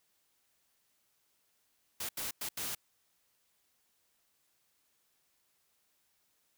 white noise bursts at uneven times, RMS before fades -38 dBFS, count 4, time 2-2.09 / 2.17-2.31 / 2.41-2.49 / 2.57-2.75 s, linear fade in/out 5 ms, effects white hiss -75 dBFS RMS until 6.57 s

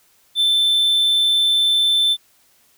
triangle tone, 3538 Hz, A7, 9 cents sharp, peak -12 dBFS, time 0.35-2.17 s, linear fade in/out 50 ms, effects white hiss -57 dBFS RMS until 2.77 s

